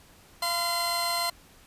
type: tone cluster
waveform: sawtooth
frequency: 689 / 1020 / 4177 Hz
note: F5 / C6 / C8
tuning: -24 / -44 / -4 cents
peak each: -27 dBFS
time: 0.42-1.3 s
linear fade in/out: 5 ms
effects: pink hiss -55 dBFS RMS until 1.66 s + resampled to 32000 Hz